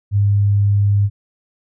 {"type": "tone", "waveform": "sine", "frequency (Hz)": 101.4, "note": "G#2", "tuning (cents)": -41, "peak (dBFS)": -11, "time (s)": [0.11, 1.1], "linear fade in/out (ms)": 50, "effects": []}